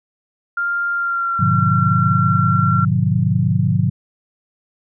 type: tone with pitch glide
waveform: sine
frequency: 1396.9 to 1363.4 Hz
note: F6 to F6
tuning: 0 to -42 cents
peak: -17 dBFS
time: 0.57-2.85 s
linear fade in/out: 5 ms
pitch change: -42 cents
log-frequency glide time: 0.93-1.41 s
type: chord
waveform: sine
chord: G# diminished seventh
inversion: none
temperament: just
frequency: 103.83 / 124.59 / 149.51 / 179.41 Hz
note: G#2 / B2 / D3 / F3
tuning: 0 / +16 / +31 / +47 cents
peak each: -19 dBFS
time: 1.39-3.9 s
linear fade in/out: 10 ms
effects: none